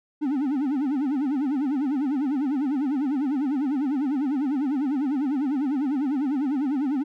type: tone with vibrato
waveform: triangle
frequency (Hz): 277.2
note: C#4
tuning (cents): 0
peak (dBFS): -20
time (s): 0.21-7.04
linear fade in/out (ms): 20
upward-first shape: sine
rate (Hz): 10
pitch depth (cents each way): 170
effects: none